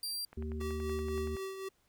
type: tone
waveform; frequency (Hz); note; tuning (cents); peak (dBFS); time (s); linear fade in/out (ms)
sawtooth; 4724; D8; +9; -33; 0.03-0.25; 2
type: click train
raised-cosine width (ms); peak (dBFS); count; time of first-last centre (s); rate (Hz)
0.5; -36; 12; 0.33-1.368; 10.6
type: harmonic tone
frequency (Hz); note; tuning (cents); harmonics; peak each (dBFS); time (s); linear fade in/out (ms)
76.8; D#2; -22; 1 / 3 / 5; -37 / -42 / -44; 0.37-1.36; 5
type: tone with tremolo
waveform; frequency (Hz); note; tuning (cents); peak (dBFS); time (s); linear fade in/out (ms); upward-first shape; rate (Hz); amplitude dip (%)
square; 384.6; G4; -33; -37; 0.6-1.69; 10; triangle; 3.9; 55
effects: pink hiss -73 dBFS RMS until 1.88 s